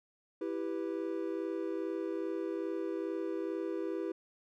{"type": "chord", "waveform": "triangle", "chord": "E minor", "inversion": "none", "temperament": "equal", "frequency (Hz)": [329.6, 392, 493.9], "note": ["E4", "G4", "B4"], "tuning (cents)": [0, 0, 0], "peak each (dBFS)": [-35, -36, -39], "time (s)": [0.41, 4.12], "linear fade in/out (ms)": 5, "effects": []}